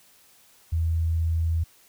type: tone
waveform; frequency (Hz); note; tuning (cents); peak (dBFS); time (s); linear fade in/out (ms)
sine; 82; E2; -9; -21; 0.72-1.64; 10
effects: white hiss -57 dBFS RMS until 1.88 s